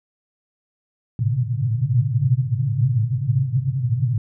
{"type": "band-pass noise", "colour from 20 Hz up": "pink", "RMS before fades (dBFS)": -20, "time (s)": [1.19, 4.18], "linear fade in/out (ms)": 2, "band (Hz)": [110, 140], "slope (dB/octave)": 96, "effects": []}